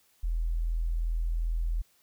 sine tone, 41.32 Hz, E1, 5 cents sharp, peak -26 dBFS, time 0.23-1.82 s, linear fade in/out 10 ms, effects white hiss -66 dBFS RMS until 2.02 s

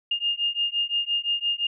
sine beating tone pair, 2824 / 2829.8 Hz, F7 / F7, +19 / +22 cents, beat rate 5.8 Hz, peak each -26 dBFS, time 0.11-1.67 s, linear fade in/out 5 ms, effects none

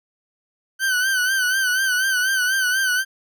40% pulse tone with vibrato, 1524 Hz, G6, 49 cents flat, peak -17 dBFS, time 0.79-3.05 s, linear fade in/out 50 ms, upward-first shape sine, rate 4.1 Hz, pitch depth 66 cents each way, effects none

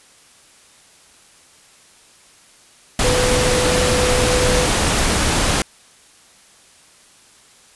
sine tone in noise, 499.6 Hz, B4, 20 cents sharp, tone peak -18 dBFS, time 3.04-4.66 s, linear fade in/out 2 ms, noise pink, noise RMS -17 dBFS, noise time 2.99-5.62 s, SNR -4 dB, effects white hiss -49 dBFS RMS until 7.75 s + resampled to 24000 Hz

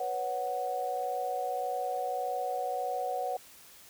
sine chord, B suspended second, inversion none, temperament just, 493.9 / 555.6 / 740.8 Hz, B4 / C#5 / F#5, 0 / +4 / +2 cents, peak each -37 / -37 / -32 dBFS, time 0-3.37 s, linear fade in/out 5 ms, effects white hiss -54 dBFS RMS until 3.89 s

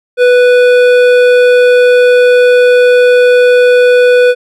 sine tone with hard clipping, 493.9 Hz, B4, in tune, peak -5 dBFS, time 0.17-4.35 s, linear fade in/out 50 ms, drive 12 dB, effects none

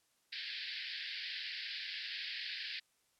white band-pass noise, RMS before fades -43 dBFS, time 0.32-2.8 s, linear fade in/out 10 ms, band 1600 to 4900 Hz, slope 96 dB/octave, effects white hiss -75 dBFS RMS until 3.19 s + low-pass 11000 Hz 12 dB/octave

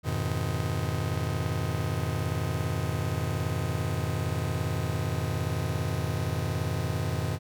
45% pulse chord, F half-diminished seventh, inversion none, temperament just, 87.31 / 104.77 / 125.72 / 157.15 Hz, F2 / Ab2 / Cb3 / Eb3, 0 / +16 / +31 / +18 cents, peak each -33 dBFS, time 0.03-7.39 s, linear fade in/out 50 ms, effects none

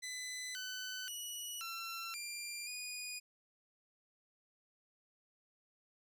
15% pulse tone with pitch steps, 2007 / 1509 / 2929 / 1352 / 2384 / 2464 Hz, B6 / F#6 / F#7 / E6 / D7 / D#7, +27 / +34 / -18 / +43 / +25 / -17 cents, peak -35 dBFS, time 0.02-3.2 s, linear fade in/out 20 ms, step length 530 ms, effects none

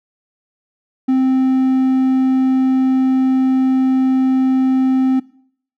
triangle tone, 261.3 Hz, C4, 2 cents flat, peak -9 dBFS, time 1.08-5.2 s, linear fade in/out 10 ms, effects noise-tail reverb RT60 0.6 s tail -21 dB re dry

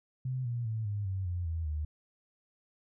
sine tone with pitch steps, 128.7 / 119.39 / 110.75 / 102.74 / 95.31 / 88.41 / 82.02 / 76.08 Hz, C3 / A#2 / A2 / G#2 / G2 / F2 / E2 / D#2, -28 / +42 / +12 / -18 / -48 / +22 / -8 / -38 cents, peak -31 dBFS, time 0.25-1.85 s, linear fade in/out 5 ms, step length 200 ms, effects none

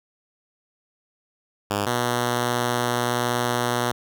5% pulse tone pair in turn, 102 / 121.3 Hz, G#2 / B2, -31 / -31 cents, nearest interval minor third, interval 300 cents, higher second, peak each -11 / -10 dBFS, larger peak second, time 1.7-1.86 / 1.86-3.92 s, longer second, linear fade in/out 10 ms, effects none

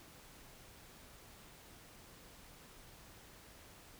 silence, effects pink hiss -58 dBFS RMS until 3.99 s

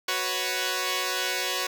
5% pulse chord, F# suspended fourth, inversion none, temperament equal, 370 / 493.9 / 554.4 Hz, F#4 / B4 / C#5, 0 / 0 / 0 cents, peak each -19 dBFS, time 0.08-1.67 s, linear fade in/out 5 ms, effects none

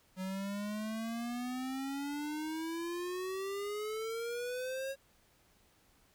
square exponential sweep, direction up, 185 to 548 Hz, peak -37 dBFS, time 0.16-4.96 s, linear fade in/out 50 ms, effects pink hiss -68 dBFS RMS until 6.14 s

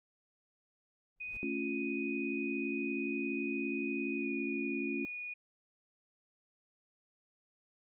brown noise with exponential growth, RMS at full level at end -46 dBFS, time 1.16-1.37 s, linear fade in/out 2 ms, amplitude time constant 45 ms
sine tone with pitch glide, 2491 to 2458 Hz, D#7 to D#7, +1 to -22 cents, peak -39 dBFS, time 1.2-5.34 s, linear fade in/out 10 ms, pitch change -23 cents, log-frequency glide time 4.16-4.29 s
sine chord, A augmented, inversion none, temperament equal, 220 / 277.2 / 349.2 Hz, A3 / C#4 / E#4, 0 / 0 / 0 cents, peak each -40 / -37 / -39 dBFS, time 1.43-5.05 s, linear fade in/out 0 ms
effects none

